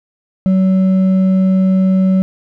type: tone with hard clipping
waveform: sine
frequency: 188.6 Hz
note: F#3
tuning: 33 cents sharp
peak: -10 dBFS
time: 0.46-2.22 s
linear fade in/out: 0 ms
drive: 4 dB
effects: none